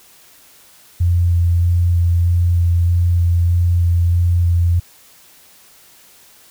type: tone with vibrato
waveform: sine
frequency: 86.6 Hz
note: F2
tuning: 14 cents flat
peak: -11 dBFS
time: 1-4.8 s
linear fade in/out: 10 ms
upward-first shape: square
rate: 1.6 Hz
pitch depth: 10 cents each way
effects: white hiss -47 dBFS RMS until 6.5 s